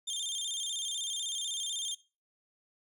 25% pulse tone with vibrato, 3394 Hz, G#7, 37 cents sharp, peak -29 dBFS, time 0.07-1.95 s, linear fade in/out 10 ms, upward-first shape square, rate 16 Hz, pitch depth 96 cents each way, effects noise-tail reverb RT60 0.3 s tail -18 dB re dry

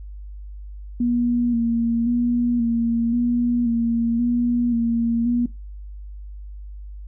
sine tone with vibrato, 236.3 Hz, A#3, 24 cents sharp, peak -17 dBFS, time 1-5.46 s, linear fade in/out 5 ms, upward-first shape square, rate 0.94 Hz, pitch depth 31 cents each way, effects noise-tail reverb RT60 0.2 s tail -18 dB re dry + added 50 Hz sine -33 dBFS peak until 7.07 s

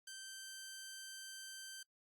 10% pulse tone, 1557 Hz, G6, 12 cents flat, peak -40 dBFS, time 0.07-1.83 s, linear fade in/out 5 ms, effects noise-tail reverb RT60 0.1 s tail -24 dB re dry + Opus 48 kbps

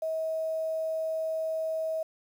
sine tone with quantisation, 640 Hz, D#5, 49 cents sharp, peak -28 dBFS, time 0.02-2.03 s, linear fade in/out 5 ms, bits 9, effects none

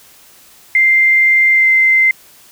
sine tone with pitch glide, 2093 to 2077 Hz, C7 to C7, 0 to -13 cents, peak -7 dBFS, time 0.75-2.11 s, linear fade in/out 2 ms, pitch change -13 cents, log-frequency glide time 1.52-1.68 s, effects white hiss -44 dBFS RMS until 2.51 s

